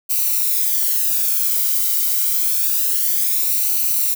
violet noise with flanger, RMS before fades -18 dBFS, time 0.09-4.15 s, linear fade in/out 20 ms, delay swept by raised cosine 0.58 to 1.17 ms, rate 0.27 Hz, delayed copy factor -0.65, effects none

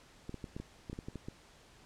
clicks, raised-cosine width 3 ms, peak -28 dBFS, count 11, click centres 0.294 / 0.343 / 0.442 / 0.565 / 0.6 / 0.898 / 0.93 / 0.989 / 1.085 / 1.157 / 1.285 s, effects pink hiss -60 dBFS RMS until 1.85 s + low-pass 8000 Hz 12 dB/octave

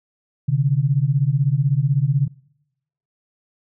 sine beating tone pair, 130.81 / 146.81 Hz, C3 / D3, 0 / 0 cents, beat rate 16 Hz, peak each -18 dBFS, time 0.48-2.28 s, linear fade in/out 10 ms, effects noise-tail reverb RT60 0.9 s tail -26 dB re dry

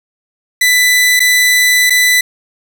sawtooth tone with dropouts, 1991 Hz, B6, 14 cents sharp, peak -4 dBFS, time 0.61-2.21 s, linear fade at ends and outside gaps 5 ms, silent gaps 1.195-1.202 / 1.898-1.904 s, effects none

